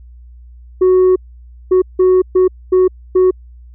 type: tone bursts at uneven times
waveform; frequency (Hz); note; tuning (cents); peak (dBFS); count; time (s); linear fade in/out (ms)
sine; 370; F#4; 0; -4; 6; 0.81-1.16 / 1.71-1.82 / 1.99-2.22 / 2.35-2.48 / 2.72-2.88 / 3.15-3.31; 10
effects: tanh soft clip ceiling -6 dBFS + added 60 Hz sine -35 dBFS peak until 3.74 s